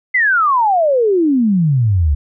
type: exponential sweep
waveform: sine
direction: down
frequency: 2080 to 68.2 Hz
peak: -10 dBFS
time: 0.14-2.15 s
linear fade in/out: 10 ms
effects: none